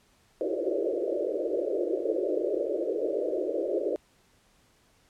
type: band-pass noise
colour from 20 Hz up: pink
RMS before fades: -29 dBFS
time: 0.41-3.96 s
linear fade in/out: 0 ms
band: 320 to 610 Hz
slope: 96 dB/octave
effects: pink hiss -64 dBFS RMS until 5.09 s + low-pass 11000 Hz 12 dB/octave